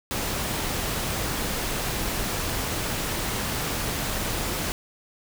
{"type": "noise", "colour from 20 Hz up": "pink", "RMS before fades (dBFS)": -28, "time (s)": [0.11, 4.72], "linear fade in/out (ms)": 0, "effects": []}